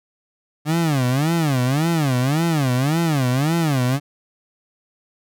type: tone with vibrato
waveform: 30% pulse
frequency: 145 Hz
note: D3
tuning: 22 cents flat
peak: -14 dBFS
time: 0.65-4 s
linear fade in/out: 50 ms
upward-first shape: sine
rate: 1.8 Hz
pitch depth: 270 cents each way
effects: none